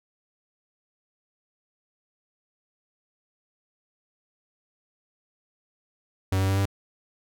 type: tone with pitch steps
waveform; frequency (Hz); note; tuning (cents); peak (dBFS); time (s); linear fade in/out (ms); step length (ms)
45% pulse; 94.8 / 96.01 / 97.24 / 98.48; F#2 / G2 / G2 / G2; +43 / -35 / -13 / +8; -21; 6.32-6.656; 5; 84
effects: none